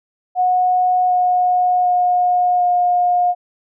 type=tone with pitch steps; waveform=sine; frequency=730 / 724.5 / 719.1 / 713.7 Hz; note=F#5 / F#5 / F#5 / F5; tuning=-24 / -37 / -50 / +37 cents; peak=-12 dBFS; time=0.35-3.35 s; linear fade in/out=50 ms; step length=750 ms; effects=none